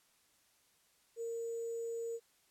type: tone with sample-and-hold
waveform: sine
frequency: 461.4 Hz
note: A#4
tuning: 18 cents flat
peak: -37 dBFS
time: 1.16-2.2 s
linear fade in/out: 50 ms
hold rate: 7350 Hz
effects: white hiss -71 dBFS RMS until 2.5 s + low-pass 12000 Hz 12 dB/octave